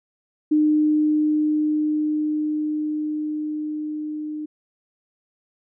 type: tone with level ramp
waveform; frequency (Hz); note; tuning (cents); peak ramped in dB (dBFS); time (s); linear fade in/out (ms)
sine; 304.1; D#4; -40; -14 to -27; 0.51-4.46; 10
effects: none